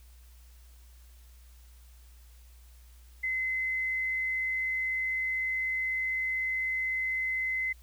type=tone; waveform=sine; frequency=2049 Hz; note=C7; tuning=37 cents flat; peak=-28 dBFS; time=3.23-7.73 s; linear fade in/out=10 ms; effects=added 60 Hz sine -51 dBFS peak until 7.82 s + white hiss -63 dBFS RMS until 7.82 s